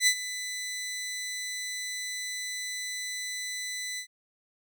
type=tone with ADSR envelope; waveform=15% pulse; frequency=2000 Hz; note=B6; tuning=21 cents sharp; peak=-12 dBFS; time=0-4.07 s; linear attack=69 ms; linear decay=72 ms; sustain=-15 dB; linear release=86 ms; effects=none